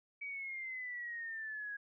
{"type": "exponential sweep", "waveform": "sine", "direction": "down", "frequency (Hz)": [2283, 1647], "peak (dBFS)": -40, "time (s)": [0.21, 1.77], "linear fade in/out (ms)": 10, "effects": []}